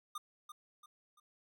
square tone with echo, 1215 Hz, D#6, 42 cents flat, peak -40 dBFS, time 0.15-0.18 s, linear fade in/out 5 ms, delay 340 ms, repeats 3, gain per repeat -8 dB, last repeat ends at 1.2 s, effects none

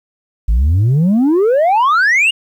sine exponential sweep, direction up, 49.7 to 2913 Hz, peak -6 dBFS, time 0.48-2.31 s, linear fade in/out 10 ms, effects tanh soft clip ceiling -8 dBFS + 8-bit

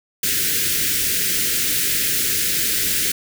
white band-stop noise, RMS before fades -20 dBFS, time 0.23-3.12 s, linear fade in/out 5 ms, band 480 to 1500 Hz, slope 48 dB/octave, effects none

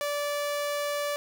sawtooth tone, 581 Hz, D5, 19 cents flat, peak -24 dBFS, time 0.01-1.16 s, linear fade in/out 0 ms, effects none

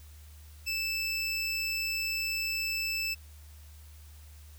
25% pulse tone, 2637 Hz, E7, in tune, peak -26 dBFS, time 0.66-3.15 s, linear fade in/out 20 ms, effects added 75 Hz sine -48 dBFS peak until 4.58 s + white hiss -59 dBFS RMS until 4.58 s

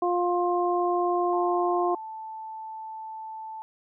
harmonic tone, 352.8 Hz, F4, 18 cents sharp, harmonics 1 / 2 / 3, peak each -25 / -26 / -29 dBFS, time 0.02-1.95 s, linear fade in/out 5 ms
sine tone, 880 Hz, A5, in tune, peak -35 dBFS, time 1.33-3.62 s, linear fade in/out 0 ms
effects none

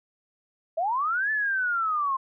sine linear two-way sweep, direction up then down, 620 to 1758 to 1045 Hz, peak -23 dBFS, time 0.77-2.17 s, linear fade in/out 10 ms, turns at 1.31 s, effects none

